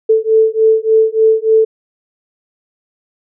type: beating tone pair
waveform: sine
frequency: 440 / 443.4 Hz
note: A4 / A4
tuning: 0 / +13 cents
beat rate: 3.4 Hz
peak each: -11 dBFS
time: 0.09-1.65 s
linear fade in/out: 10 ms
effects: none